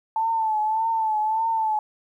sine tone with vibrato, 880 Hz, A5, in tune, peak -20 dBFS, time 0.16-1.79 s, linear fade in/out 2 ms, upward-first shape triangle, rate 1.7 Hz, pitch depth 64 cents each way, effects 10-bit

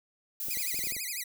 violet noise, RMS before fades -35 dBFS, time 0.4-0.92 s, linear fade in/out 2 ms
clicks, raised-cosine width 2 ms, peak -33 dBFS, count 8, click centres 0.485 / 0.572 / 0.744 / 0.791 / 0.839 / 0.871 / 0.922 / 0.966 s
5% pulse tone with vibrato, 2217 Hz, C#7, in tune, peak -24 dBFS, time 0.5-1.24 s, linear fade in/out 10 ms, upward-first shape sine, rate 12 Hz, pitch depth 230 cents each way
effects none

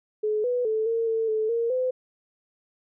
sine tone with pitch steps, 426.8 / 492.4 / 437.4 / 457.4 / 449.1 / 435.4 / 464.5 / 510 Hz, G#4 / B4 / A4 / A#4 / A4 / A4 / A#4 / C5, +47 / -5 / -10 / -33 / +35 / -18 / -6 / -44 cents, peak -22 dBFS, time 0.23-1.91 s, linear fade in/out 10 ms, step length 210 ms, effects none

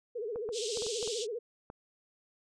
sine tone with vibrato, 447.7 Hz, A4, 30 cents sharp, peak -34 dBFS, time 0.15-1.39 s, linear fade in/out 10 ms, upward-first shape sine, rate 15 Hz, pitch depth 160 cents each way
clicks, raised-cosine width 1 ms, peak -30 dBFS, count 8, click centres 0.359 / 0.49 / 0.773 / 0.822 / 0.866 / 1.028 / 1.076 / 1.701 s
pink band-pass noise, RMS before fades -39 dBFS, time 0.52-1.27 s, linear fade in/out 50 ms, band 3000 to 8500 Hz, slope 48 dB/octave
effects resampled to 22050 Hz

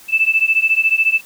sine beating tone pair, 2630 / 2644 Hz, E7 / E7, -5 / +5 cents, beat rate 14 Hz, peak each -15 dBFS, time 0.08-1.21 s, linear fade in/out 50 ms, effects white hiss -43 dBFS RMS until 1.25 s

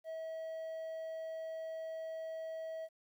triangle tone, 645 Hz, E5, 38 cents flat, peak -38 dBFS, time 0.04-2.89 s, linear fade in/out 50 ms, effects 12-bit

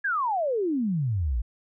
sine exponential sweep, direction down, 1700 to 51.8 Hz, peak -23 dBFS, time 0.04-1.42 s, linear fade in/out 10 ms, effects none

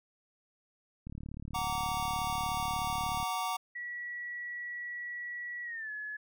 click train, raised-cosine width 5 ms, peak -30 dBFS, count 80, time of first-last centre 1.07-3.228 s, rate 36.6 Hz
square chord, Gb augmented, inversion none, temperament just, 740 / 925 / 1156.2 Hz, Gb5 / Bb5 / D6, 0 / -14 / -27 cents, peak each -37 dBFS, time 1.54-3.57 s, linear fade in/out 10 ms
sine tone with pitch glide, 1936 to 1705 Hz, B6 to G#6, -35 to +45 cents, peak -37 dBFS, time 3.75-6.17 s, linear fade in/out 10 ms, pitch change -220 cents, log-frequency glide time 5.64-5.91 s
effects none

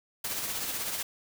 white noise with tremolo, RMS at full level -32 dBFS, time 0.24-1.03 s, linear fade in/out 5 ms, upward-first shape sine, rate 16 Hz, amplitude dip 40%, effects none

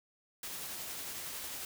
white noise with tremolo, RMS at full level -41 dBFS, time 0.43-1.65 s, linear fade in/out 2 ms, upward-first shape triangle, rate 11 Hz, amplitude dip 25%, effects none

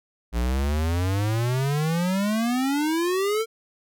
square exponential sweep, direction up, 56.7 to 457.2 Hz, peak -22 dBFS, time 0.32-3.46 s, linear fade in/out 50 ms, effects none

